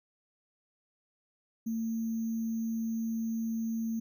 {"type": "tone with sample-and-hold", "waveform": "sine", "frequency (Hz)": 225.7, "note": "A3", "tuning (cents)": 44, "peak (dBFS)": -30, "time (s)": [1.66, 4], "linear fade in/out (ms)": 10, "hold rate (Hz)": 6300, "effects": []}